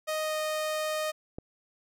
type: tone with pitch glide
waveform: sawtooth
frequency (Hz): 622.3 to 618.4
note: D#5 to D#5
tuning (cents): 0 to -11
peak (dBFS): -25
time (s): 0.07-1.12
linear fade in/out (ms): 20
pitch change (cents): -11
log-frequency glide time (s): 0.22-0.37
type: click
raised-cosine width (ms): 2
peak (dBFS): -24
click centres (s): 1.385
effects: none